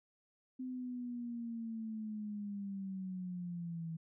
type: linear sweep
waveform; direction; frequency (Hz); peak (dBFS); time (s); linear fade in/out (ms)
sine; down; 257.5 to 161.5; -39; 0.59-3.97; 10
effects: none